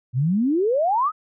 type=exponential sweep; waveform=sine; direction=up; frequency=116.54 to 1318.5 Hz; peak=-17 dBFS; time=0.13-1.12 s; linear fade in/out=50 ms; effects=none